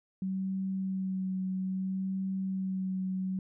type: tone with vibrato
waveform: sine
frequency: 189.3 Hz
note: F#3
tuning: 40 cents sharp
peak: -30 dBFS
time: 0.22-3.39 s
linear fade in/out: 2 ms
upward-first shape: sine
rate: 0.61 Hz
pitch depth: 16 cents each way
effects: none